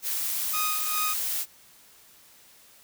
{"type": "noise", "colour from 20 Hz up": "blue", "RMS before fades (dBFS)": -29, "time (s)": [0.02, 1.46], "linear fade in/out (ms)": 50}
{"type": "tone with tremolo", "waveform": "sawtooth", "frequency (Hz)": 1244.5, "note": "D#6", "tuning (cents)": 0, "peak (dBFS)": -23, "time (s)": [0.53, 1.14], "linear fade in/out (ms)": 10, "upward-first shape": "sine", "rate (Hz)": 2.5, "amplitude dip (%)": 70}
{"effects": ["white hiss -55 dBFS RMS until 2.83 s"]}